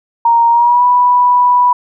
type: tone with pitch glide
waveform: sine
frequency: 932.3 to 983.8 Hz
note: A#5 to B5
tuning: 0 to -7 cents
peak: -6 dBFS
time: 0.25-1.73 s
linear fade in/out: 5 ms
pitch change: +93 cents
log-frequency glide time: 0.5-0.84 s
effects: none